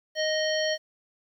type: harmonic tone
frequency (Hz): 622.3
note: D#5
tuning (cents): 0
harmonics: 1 / 3 / 5 / 7 / 9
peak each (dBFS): -26 / -31 / -33 / -34 / -36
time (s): 0.15-0.78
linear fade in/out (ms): 50
effects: 10-bit